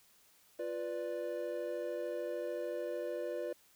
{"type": "chord", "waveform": "triangle", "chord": "B diminished", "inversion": "second", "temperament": "equal", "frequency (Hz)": [349.2, 493.9, 587.3], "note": ["F4", "B4", "D5"], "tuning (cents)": [0, 0, 0], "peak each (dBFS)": [-40, -38, -38], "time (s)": [0.59, 3.53], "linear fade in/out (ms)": 5, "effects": ["white hiss -66 dBFS RMS until 3.75 s"]}